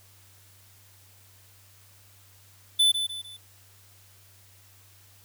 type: tone with echo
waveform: square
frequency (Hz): 3503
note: A7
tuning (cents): -8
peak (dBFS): -18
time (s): 2.79-2.92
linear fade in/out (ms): 10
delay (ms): 150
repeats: 3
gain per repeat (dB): -8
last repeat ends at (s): 3.37
effects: added 97 Hz sine -57 dBFS peak until 5.24 s + white hiss -57 dBFS RMS until 5.24 s